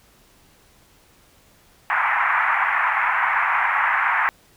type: band-pass noise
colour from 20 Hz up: pink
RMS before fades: -20 dBFS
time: 1.9-4.29 s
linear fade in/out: 0 ms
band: 840 to 2200 Hz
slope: 48 dB/octave
effects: pink hiss -55 dBFS RMS until 4.56 s